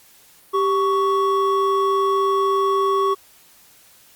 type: tone pair together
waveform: triangle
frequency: 392 / 1115.8 Hz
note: G4 / C#6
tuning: 0 / +11 cents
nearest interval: octave + tritone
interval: 1811 cents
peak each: -17 dBFS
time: 0.53-3.15 s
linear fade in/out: 20 ms
effects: white hiss -51 dBFS RMS until 4.15 s + Opus 48 kbps